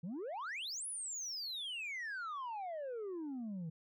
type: exponential two-way sweep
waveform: sine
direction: up then down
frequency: 154.9 to 10548 to 154.9 Hz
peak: -37 dBFS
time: 0.03-3.7 s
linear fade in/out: 10 ms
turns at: 0.87 s
effects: tanh soft clip ceiling -39 dBFS